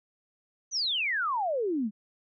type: exponential sweep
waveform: sine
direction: down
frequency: 6272 to 196.5 Hz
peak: -26 dBFS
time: 0.71-1.91 s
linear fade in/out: 50 ms
effects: none